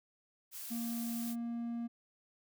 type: noise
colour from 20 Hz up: blue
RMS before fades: -45 dBFS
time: 0.51-1.36 s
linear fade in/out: 50 ms
type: tone with pitch glide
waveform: triangle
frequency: 233.1 to 234.5 Hz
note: A#3 to A#3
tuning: 0 to +11 cents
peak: -34 dBFS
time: 0.7-1.88 s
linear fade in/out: 20 ms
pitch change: +11 cents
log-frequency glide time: 1.15-1.43 s
effects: none